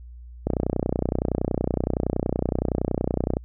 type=click train; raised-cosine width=2 ms; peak=-9 dBFS; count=90; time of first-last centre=0.47-3.369 s; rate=30.7 Hz; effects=added 60 Hz sine -39 dBFS peak until 3.44 s